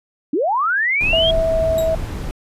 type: linear sweep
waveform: sine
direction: up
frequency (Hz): 257.5 to 3322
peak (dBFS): -15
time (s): 0.33-1.31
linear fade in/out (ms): 5
type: noise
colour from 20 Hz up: brown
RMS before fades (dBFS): -24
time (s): 1.01-2.31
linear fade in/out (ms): 0
type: tone with pitch glide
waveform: sine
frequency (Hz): 652 to 647.9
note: E5 to E5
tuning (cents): -19 to -30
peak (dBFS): -15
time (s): 1.13-1.95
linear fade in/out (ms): 2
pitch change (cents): -11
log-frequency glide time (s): 1.47-1.55
type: tone with exponential decay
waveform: 10% pulse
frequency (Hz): 3819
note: A#7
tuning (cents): +41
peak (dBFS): -17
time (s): 1.78-1.95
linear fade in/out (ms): 2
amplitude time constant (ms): 35
effects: resampled to 32000 Hz